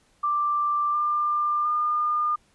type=tone with pitch steps; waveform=sine; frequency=1179 / 1194.8 / 1210.7 Hz; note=D6 / D6 / D#6; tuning=+6 / +29 / -48 cents; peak=-21 dBFS; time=0.23-2.36 s; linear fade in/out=10 ms; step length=710 ms; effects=pink hiss -63 dBFS RMS until 2.54 s + resampled to 24000 Hz